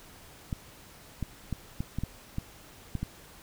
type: clicks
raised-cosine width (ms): 5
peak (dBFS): -19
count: 9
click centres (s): 0.528 / 1.227 / 1.527 / 1.805 / 1.986 / 2.036 / 2.384 / 2.953 / 3.03
effects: pink hiss -52 dBFS RMS until 3.42 s